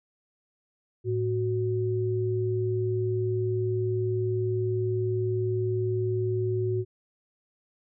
sine tone pair together, 110 / 370 Hz, A2 / F#4, 0 / 0 cents, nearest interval octave + major sixth, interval 2100 cents, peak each -27 dBFS, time 1.04-6.85 s, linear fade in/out 50 ms, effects none

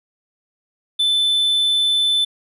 triangle tone, 3520 Hz, A7, in tune, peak -13 dBFS, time 0.99-2.25 s, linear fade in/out 10 ms, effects resampled to 32000 Hz

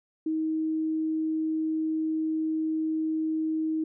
sine tone, 316.1 Hz, D#4, 27 cents sharp, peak -25 dBFS, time 0.26-3.84 s, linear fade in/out 5 ms, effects none

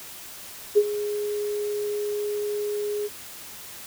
sine tone with ADSR envelope, 415.3 Hz, G#4, in tune, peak -11 dBFS, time 0.75-3.09 s, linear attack 26 ms, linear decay 52 ms, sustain -14 dB, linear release 35 ms, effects white hiss -41 dBFS RMS until 3.86 s

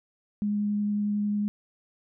sine tone with vibrato, 206.9 Hz, G#3, 6 cents flat, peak -24 dBFS, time 0.42-1.48 s, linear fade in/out 0 ms, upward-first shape triangle, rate 11 Hz, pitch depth 9 cents each way, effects none

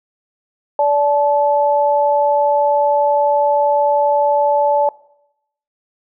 sine tone pair together, 579 / 867.5 Hz, D5 / A5, -25 / -25 cents, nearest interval perfect fifth, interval 700 cents, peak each -14 dBFS, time 0.79-4.89 s, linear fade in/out 2 ms, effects noise-tail reverb RT60 0.8 s tail -21 dB re dry

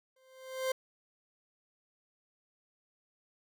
40% pulse tone with exponential growth, 522 Hz, C5, 4 cents flat, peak -27 dBFS, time 0.16-0.72 s, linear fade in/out 5 ms, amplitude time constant 120 ms, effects none

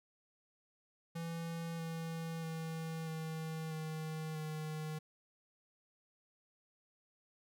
square tone with pitch steps, 166.5 / 164.21 / 161.95 / 159.72 / 157.52 / 155.35 Hz, E3 / E3 / E3 / D#3 / D#3 / D#3, +18 / -6 / -30 / +46 / +22 / -2 cents, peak -40 dBFS, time 1.15-4.99 s, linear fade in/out 10 ms, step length 640 ms, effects none

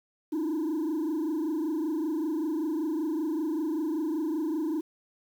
sine tone with frequency modulation, 315 Hz, D#4, 21 cents sharp, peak -24 dBFS, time 0.32-4.81 s, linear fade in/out 10 ms, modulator 25.2 Hz, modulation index 1, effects tanh soft clip ceiling -26 dBFS + 9-bit

